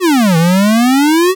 square exponential two-way sweep, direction down then up, 387 to 160 to 385.6 Hz, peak -8 dBFS, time 0-1.35 s, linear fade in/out 50 ms, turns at 0.37 s, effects 8-bit

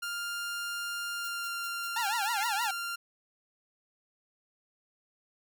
sawtooth tone with pitch glide, 1400 to 1389.5 Hz, F6 to F6, +4 to -9 cents, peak -30 dBFS, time 0.02-2.96 s, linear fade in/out 10 ms, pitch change -13 cents, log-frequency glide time 1.15-1.53 s
violet noise bursts, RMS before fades -45 dBFS, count 8, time 1.24-2.664 s, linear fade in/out 2 ms, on 38 ms, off 160 ms
sawtooth tone with vibrato, 869 Hz, A5, 22 cents flat, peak -26 dBFS, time 1.96-2.71 s, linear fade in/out 5 ms, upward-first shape triangle, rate 6.4 Hz, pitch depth 220 cents each way
square tone with exponential growth, 2100 Hz, C7, 6 cents sharp, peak -35 dBFS, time 2.26-2.43 s, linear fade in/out 1 ms, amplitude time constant 35 ms
effects none

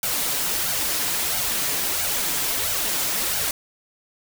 white noise with flanger, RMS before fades -24 dBFS, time 0.03-3.51 s, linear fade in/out 2 ms, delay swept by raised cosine 1.3 to 7.1 ms, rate 1.5 Hz, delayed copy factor +0.65, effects none

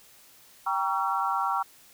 sine chord, G diminished seventh, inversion none, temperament just, 784 / 940.8 / 1128.9 / 1354.7 Hz, G5 / Bb5 / Db6 / Fb6, 0 / +16 / +31 / +47 cents, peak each -30 dBFS, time 0.66-1.63 s, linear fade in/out 10 ms, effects white hiss -55 dBFS RMS until 1.93 s

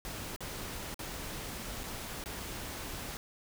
pink noise with dropouts, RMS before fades -41 dBFS, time 0.05-3.17 s, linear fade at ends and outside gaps 0 ms, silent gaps 0.362-0.406 / 0.943-0.992 / 1.834-1.839 / 2.239-2.259 s, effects none

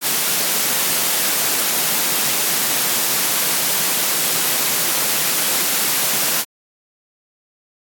white high-pass noise, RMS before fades -18 dBFS, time 0.01-6.45 s, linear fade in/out 50 ms, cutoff 130 Hz, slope 96 dB/octave, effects AAC 64 kbps

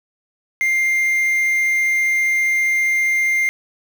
triangle tone with quantisation, 2105 Hz, C7, 10 cents sharp, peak -13 dBFS, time 0.61-3.49 s, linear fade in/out 0 ms, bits 6, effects none

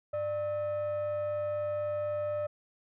sine tone with frequency modulation, 596 Hz, D5, 25 cents sharp, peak -28 dBFS, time 0.13-2.47 s, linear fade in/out 10 ms, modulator 696 Hz, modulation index 0.35, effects tanh soft clip ceiling -28 dBFS

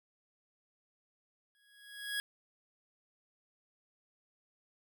25% pulse tone with exponential growth, 1661.2 Hz, G#6, in tune, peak -28 dBFS, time 1.55-2.2 s, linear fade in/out 0 ms, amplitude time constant 140 ms, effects none

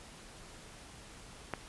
click, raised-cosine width 0.5 ms, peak -19 dBFS, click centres 1.537 s, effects pink hiss -52 dBFS RMS until 1.68 s + resampled to 24000 Hz

